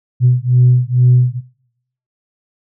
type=beating tone pair; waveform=sine; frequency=123.6 / 125.8 Hz; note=B2 / B2; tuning=+2 / +32 cents; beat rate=2.2 Hz; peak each=-10 dBFS; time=0.2-1.41 s; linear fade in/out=50 ms; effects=noise-tail reverb RT60 0.8 s tail -23 dB re dry + tanh soft clip ceiling -2 dBFS